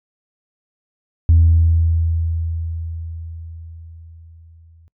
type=tone with exponential decay; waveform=sine; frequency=82.41 Hz; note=E2; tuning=in tune; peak=-6 dBFS; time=1.29-4.88 s; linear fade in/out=0 ms; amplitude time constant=780 ms; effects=noise-tail reverb RT60 0.1 s tail -23 dB re dry + tanh soft clip ceiling -4 dBFS